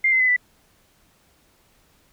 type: tone with pitch steps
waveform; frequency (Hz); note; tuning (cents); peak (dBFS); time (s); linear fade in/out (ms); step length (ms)
sine; 2100 / 2059 / 2019 / 1979.8; C7 / C7 / B6 / B6; +6 / -28 / +38 / +4; -15; 0.04-0.364; 5; 81
effects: pink hiss -60 dBFS RMS until 2.12 s